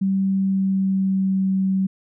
sine tone with pitch glide, 192.9 to 191.02 Hz, G3 to G3, -28 to -45 cents, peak -17 dBFS, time 0.01-1.87 s, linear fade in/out 10 ms, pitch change -17 cents, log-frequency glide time 0.38-1.48 s, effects none

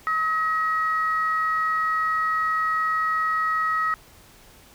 sine tone pair together, 1277.4 / 1900 Hz, D#6 / A#6, +45 / +33 cents, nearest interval perfect fifth, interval 688 cents, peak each -21 / -26 dBFS, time 0.07-3.94 s, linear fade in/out 0 ms, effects tanh soft clip ceiling -13 dBFS + pink hiss -51 dBFS RMS until 4.74 s

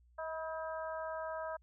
harmonic tone with a mistuned harmonic, 318.8 Hz, D#4, 42 cents sharp, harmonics 2 / 3 / 4 / 5, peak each -40 / -44 / -46 / -48 dBFS, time 0.18-1.57 s, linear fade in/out 10 ms, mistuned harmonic 3, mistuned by +31 cents, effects added 60 Hz sine -63 dBFS peak until 1.62 s

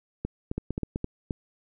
two click trains, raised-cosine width 3 ms, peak -16 / -16 dBFS, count 5 / 4, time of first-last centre 0.25-1.308 / 0.58-0.959 s, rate 3.78 / 7.91 Hz, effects none

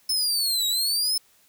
sawtooth linear two-way sweep, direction down then up, 5274 to 3804 to 5274 Hz, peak -19 dBFS, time 0.09-1.18 s, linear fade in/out 5 ms, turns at 0.67 s, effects white hiss -60 dBFS RMS until 1.48 s

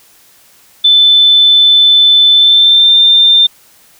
sine tone with pitch glide, 3520 to 3590 Hz, A7 to A7, 0 to +34 cents, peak -3 dBFS, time 0.84-3.47 s, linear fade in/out 10 ms, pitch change +34 cents, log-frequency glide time 2.32-2.96 s, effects white hiss -45 dBFS RMS until 3.99 s

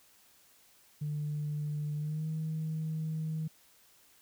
sine tone with pitch glide, 148.9 to 157.75 Hz, D3 to D#3, +24 to +24 cents, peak -31 dBFS, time 1.01-3.48 s, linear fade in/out 10 ms, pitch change +100 cents, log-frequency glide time 1.97-2.27 s, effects tanh soft clip ceiling -28 dBFS + white hiss -63 dBFS RMS until 4.21 s

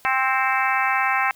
harmonic tone with a mistuned harmonic, 263.2 Hz, C4, 10 cents sharp, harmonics 3 / 4 / 5 / 6 / 7 / 8 / 9 / 10, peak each -24 / -25 / -26 / -27 / -27 / -28 / -29 / -29 dBFS, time 0.05-1.31 s, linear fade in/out 0 ms, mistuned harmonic 9, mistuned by -52 cents, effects white hiss -53 dBFS RMS until 1.35 s

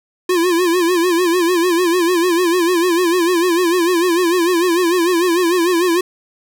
square tone with vibrato, 349.2 Hz, F4, in tune, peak -13 dBFS, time 0.29-6.01 s, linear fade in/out 5 ms, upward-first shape sine, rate 6.7 Hz, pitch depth 100 cents each way, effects none

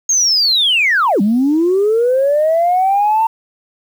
sine linear two-way sweep, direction down then up, 6560 to 192.1 to 909 Hz, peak -9 dBFS, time 0.09-3.27 s, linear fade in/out 5 ms, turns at 1.21 s, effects tanh soft clip ceiling -6 dBFS + 7-bit

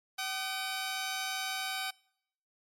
10% pulse tone pair together, 762.4 / 1220 Hz, G5 / D#6, -48 / -34 cents, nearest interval minor sixth, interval 814 cents, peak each -26 / -32 dBFS, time 0.18-1.91 s, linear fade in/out 10 ms, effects noise-tail reverb RT60 0.7 s tail -25 dB re dry + MP3 64 kbps

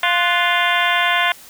harmonic tone with a mistuned harmonic, 349.2 Hz, F4, in tune, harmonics 2 / 3 / 4 / 5 / 6 / 7 / 8 / 9 / 10, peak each -22 / -21 / -22 / -22 / -21 / -27 / -26 / -26 / -26 dBFS, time 0.03-1.32 s, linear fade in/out 2 ms, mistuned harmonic 4, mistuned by +96 cents, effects white hiss -42 dBFS RMS until 1.49 s

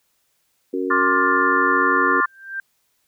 harmonic tone, 92.5 Hz, F#2, in tune, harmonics 3 / 4 / 5, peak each -25 / -24 / -27 dBFS, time 0.73-2.21 s, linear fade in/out 10 ms
sine chord, D minor seventh, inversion third, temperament just, 1057.2 / 1174.7 / 1409.6 / 1762 Hz, C6 / D6 / F6 / A6, +18 / 0 / +16 / +2 cents, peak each -21 dBFS, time 0.9-2.26 s, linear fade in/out 10 ms
sine tone with exponential growth, 1577 Hz, G6, 10 cents sharp, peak -22 dBFS, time 2.19-2.6 s, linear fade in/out 2 ms, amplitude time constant 89 ms
effects white hiss -67 dBFS RMS until 3.07 s

